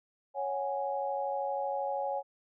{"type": "chord", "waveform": "sine", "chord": "C# suspended fourth", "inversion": "none", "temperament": "equal with one note detuned", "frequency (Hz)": [554.4, 737.9, 830.6], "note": ["C#5", "F#5", "G#5"], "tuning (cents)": [0, -5, 0], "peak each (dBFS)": [-34, -38, -34], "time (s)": [0.34, 2.23], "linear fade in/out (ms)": 50, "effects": []}